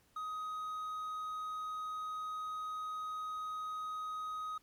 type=tone; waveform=triangle; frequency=1256 Hz; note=D#6; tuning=16 cents sharp; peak=-36 dBFS; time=0.16-4.58 s; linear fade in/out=5 ms; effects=pink hiss -70 dBFS RMS until 4.62 s + MP3 96 kbps